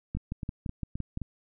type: two click trains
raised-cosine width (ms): 5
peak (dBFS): -20 / -22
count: 7 / 5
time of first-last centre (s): 0.15-1.174 / 0.17-1.217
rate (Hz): 5.86 / 3.82
effects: none